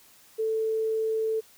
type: tone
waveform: sine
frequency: 441.8 Hz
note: A4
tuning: 7 cents sharp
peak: -24 dBFS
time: 0.38-1.41 s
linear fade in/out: 20 ms
effects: white hiss -56 dBFS RMS until 1.57 s